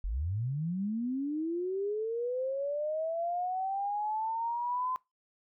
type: linear sweep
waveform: sine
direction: up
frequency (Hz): 40.15 to 1028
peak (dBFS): -30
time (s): 0.04-4.96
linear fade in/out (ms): 0
effects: noise-tail reverb RT60 0.2 s tail -22 dB re dry